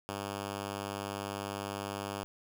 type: tone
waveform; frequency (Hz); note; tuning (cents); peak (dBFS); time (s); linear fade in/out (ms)
5% pulse; 100; G2; +35; -25; 0.09-2.24; 0
effects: none